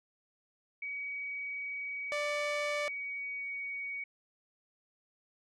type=tone with pitch glide; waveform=sine; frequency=2263 to 2245 Hz; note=C#7 to C#7; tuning=+35 to +21 cents; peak=-36 dBFS; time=0.82-4.04 s; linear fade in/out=5 ms; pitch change=-14 cents; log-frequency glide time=2.65-3.58 s
type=tone; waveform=sawtooth; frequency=589 Hz; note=D5; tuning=5 cents sharp; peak=-29 dBFS; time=2.12-2.88 s; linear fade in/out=0 ms
effects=low-pass 7000 Hz 12 dB/octave